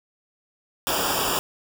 pink noise with comb filter, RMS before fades -24 dBFS, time 0.87-1.39 s, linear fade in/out 0 ms, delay 0.48 ms, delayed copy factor -0.9, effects none

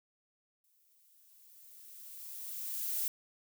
violet noise with exponential growth, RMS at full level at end -33 dBFS, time 0.64-3.08 s, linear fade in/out 1 ms, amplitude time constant 530 ms, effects none

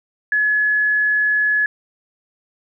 sine tone, 1700 Hz, G#6, 40 cents sharp, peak -14 dBFS, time 0.32-1.66 s, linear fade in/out 2 ms, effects none

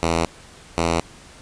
5% pulse tone pair in turn, 83 / 83.48 Hz, E2 / E2, +12 / +22 cents, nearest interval unison, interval 10 cents, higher second, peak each -7 dBFS, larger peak neither, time 0.03-0.25 / 0.78-1 s, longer neither, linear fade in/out 0 ms, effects pink hiss -45 dBFS RMS until 1.41 s + resampled to 22050 Hz

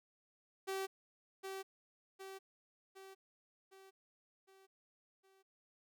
sawtooth tone with echo, 385.3 Hz, G4, 30 cents flat, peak -34 dBFS, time 0.67-0.87 s, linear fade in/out 20 ms, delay 760 ms, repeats 6, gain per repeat -5 dB, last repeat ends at 5.43 s, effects none

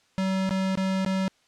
square tone with dropouts, 190.3 Hz, F#3, 49 cents sharp, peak -24 dBFS, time 0.18-1.28 s, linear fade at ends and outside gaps 0 ms, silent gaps 0.493-0.508 / 0.754-0.774 / 1.049-1.062 s, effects white hiss -64 dBFS RMS until 1.47 s + low-pass 6000 Hz 12 dB/octave

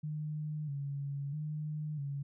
sine tone with vibrato, 146.3 Hz, D3, 6 cents flat, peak -35 dBFS, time 0.03-2.23 s, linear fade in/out 10 ms, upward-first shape square, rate 0.77 Hz, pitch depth 67 cents each way, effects none

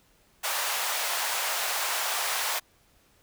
pink high-pass noise, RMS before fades -29 dBFS, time 0.43-2.6 s, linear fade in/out 20 ms, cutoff 670 Hz, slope 24 dB/octave, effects pink hiss -63 dBFS RMS until 3.22 s

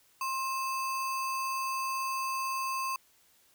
sine tone with sample-and-hold, 1059 Hz, C6, 21 cents sharp, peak -30 dBFS, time 0.21-2.96 s, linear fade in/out 2 ms, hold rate 3675 Hz, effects white hiss -65 dBFS RMS until 3.54 s

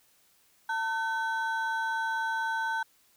triangle ring-modulated tone, 1210 Hz, D#6, 49 cents flat, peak -23 dBFS, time 0.69-2.83 s, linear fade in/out 5 ms, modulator 312 Hz, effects white hiss -65 dBFS RMS until 3.16 s

